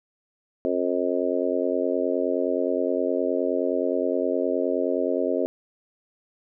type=harmonic tone; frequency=89.6 Hz; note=F2; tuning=45 cents sharp; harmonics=3 / 4 / 5 / 6 / 7; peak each=-28 / -28 / -28 / -28 / -28 dBFS; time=0.65-5.46 s; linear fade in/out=0 ms; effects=none